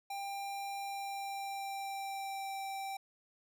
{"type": "tone with pitch glide", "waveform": "square", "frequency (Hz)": [794, 780.8], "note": ["G5", "G5"], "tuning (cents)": [22, -7], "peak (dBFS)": -39, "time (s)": [0.1, 2.97], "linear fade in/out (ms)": 5, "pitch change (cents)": -29, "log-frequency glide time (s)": [0.79, 2.61], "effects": []}